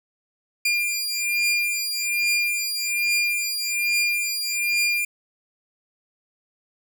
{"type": "beating tone pair", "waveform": "sawtooth", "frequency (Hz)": [2400, 2401.2], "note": ["D7", "D7"], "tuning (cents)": [37, 38], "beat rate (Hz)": 1.2, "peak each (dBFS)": -21, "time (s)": [0.65, 5.05], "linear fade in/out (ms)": 5, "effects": []}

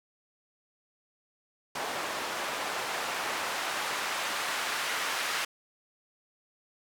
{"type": "noise with band-pass filter sweep", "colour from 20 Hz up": "white", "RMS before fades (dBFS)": -33, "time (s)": [1.75, 5.45], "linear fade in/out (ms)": 5, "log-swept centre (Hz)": [750, 1500], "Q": 0.82, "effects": []}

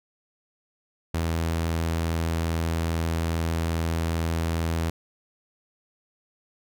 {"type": "tone", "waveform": "sawtooth", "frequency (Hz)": 82.41, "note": "E2", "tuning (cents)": 0, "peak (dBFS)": -20, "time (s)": [1.14, 4.9], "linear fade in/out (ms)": 5, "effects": []}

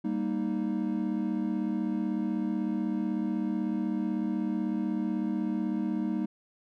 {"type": "chord", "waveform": "triangle", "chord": "Eb major", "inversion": "first", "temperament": "equal with one note detuned", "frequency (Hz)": [197.02, 233.1, 311.1], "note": ["G3", "Bb3", "Eb4"], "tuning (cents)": [9, 0, 0], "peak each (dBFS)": -30, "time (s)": [0.04, 6.26], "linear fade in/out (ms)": 10, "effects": []}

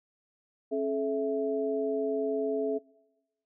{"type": "tone cluster", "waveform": "sine", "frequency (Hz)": [271.3, 429.9, 659], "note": ["C#4", "A4", "E5"], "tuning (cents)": [-37, -40, -1], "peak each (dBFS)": [-33, -29, -34], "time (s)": [0.71, 2.79], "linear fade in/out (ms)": 20, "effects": ["noise-tail reverb RT60 1.0 s tail -24 dB re dry"]}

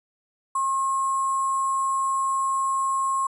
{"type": "tone with sample-and-hold", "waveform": "sine", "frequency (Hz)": 1076, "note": "C6", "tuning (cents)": 48, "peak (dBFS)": -21, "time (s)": [0.55, 3.27], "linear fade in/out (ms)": 5, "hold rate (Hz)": 8820, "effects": ["resampled to 24000 Hz"]}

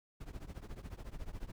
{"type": "noise with tremolo", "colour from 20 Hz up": "brown", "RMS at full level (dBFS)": -41, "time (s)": [0.2, 1.52], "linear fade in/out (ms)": 10, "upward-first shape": "triangle", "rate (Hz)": 14, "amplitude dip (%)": 95, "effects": []}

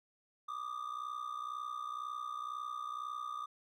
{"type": "ring-modulated tone", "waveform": "triangle", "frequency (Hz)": 1200, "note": "D6", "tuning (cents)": 37, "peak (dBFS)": -34, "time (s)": [0.48, 3.46], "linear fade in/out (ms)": 10, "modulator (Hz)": 31, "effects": []}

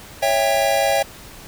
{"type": "chord", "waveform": "square", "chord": "C# diminished", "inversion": "none", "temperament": "equal with one note detuned", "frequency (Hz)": [554.4, 659.3, 797.2], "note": ["C#5", "E5", "G5"], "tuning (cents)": [0, 0, 29], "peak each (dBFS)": -21, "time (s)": [0.22, 1.03], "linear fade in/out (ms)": 10, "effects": ["pink hiss -40 dBFS RMS until 1.47 s"]}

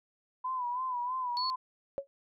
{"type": "tone with vibrato", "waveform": "sine", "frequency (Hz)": 1000, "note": "B5", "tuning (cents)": 21, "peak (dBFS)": -31, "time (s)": [0.44, 1.56], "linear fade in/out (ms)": 10, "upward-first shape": "sine", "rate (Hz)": 3.1, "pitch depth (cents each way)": 68}
{"type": "tone", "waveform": "sine", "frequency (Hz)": 4400, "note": "C#8", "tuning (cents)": -14, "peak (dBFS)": -32, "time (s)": [1.37, 1.5], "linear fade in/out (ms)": 0}
{"type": "tone with exponential decay", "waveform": "sine", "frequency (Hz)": 554.4, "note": "C#5", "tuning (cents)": 0, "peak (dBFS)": -27, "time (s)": [1.98, 2.07], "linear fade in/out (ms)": 0, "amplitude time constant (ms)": 18}
{"effects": []}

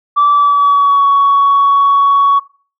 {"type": "tone with pitch glide", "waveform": "sine", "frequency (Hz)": [1160, 1119.2], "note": ["D6", "C#6"], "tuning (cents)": [-22, 16], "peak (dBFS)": -5, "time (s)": [0.16, 2.4], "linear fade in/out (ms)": 20, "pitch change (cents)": -62, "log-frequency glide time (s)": [0.32, 1.05], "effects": ["noise-tail reverb RT60 0.4 s tail -19 dB re dry", "tanh soft clip ceiling -3 dBFS"]}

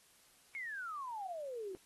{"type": "exponential sweep", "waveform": "sine", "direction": "down", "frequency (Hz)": [2217, 359.2], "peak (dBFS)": -40, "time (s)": [0.55, 1.75], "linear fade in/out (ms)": 0, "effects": ["white hiss -66 dBFS RMS until 1.85 s", "AAC 32 kbps"]}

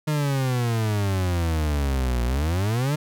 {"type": "exponential two-way sweep", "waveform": "40% pulse", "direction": "down then up", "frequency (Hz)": [154.6, 58.5, 154.6], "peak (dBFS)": -20, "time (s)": [0.07, 2.96], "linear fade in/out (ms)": 10, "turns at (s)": 2.24, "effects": []}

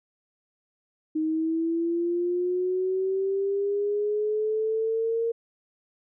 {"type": "linear sweep", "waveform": "sine", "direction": "up", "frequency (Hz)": [311.1, 462.7], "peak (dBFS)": -23, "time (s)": [1.15, 5.32], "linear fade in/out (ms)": 10, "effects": []}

